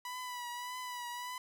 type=tone with vibrato; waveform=sawtooth; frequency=985 Hz; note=B5; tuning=5 cents flat; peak=-36 dBFS; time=0.05-1.38 s; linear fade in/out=2 ms; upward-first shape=triangle; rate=1.7 Hz; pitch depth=44 cents each way; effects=none